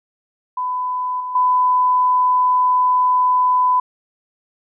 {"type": "tone with level steps", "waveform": "sine", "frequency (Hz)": 1002, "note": "B5", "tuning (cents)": 25, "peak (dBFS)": [-19, -23, -12], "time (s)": [0.57, 3.8], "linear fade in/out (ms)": 5, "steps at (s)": [1.2, 1.35], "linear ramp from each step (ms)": 5, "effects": []}